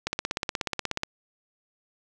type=click train; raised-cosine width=0.2 ms; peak=-10 dBFS; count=17; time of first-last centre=0.07-1.034 s; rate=16.6 Hz; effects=none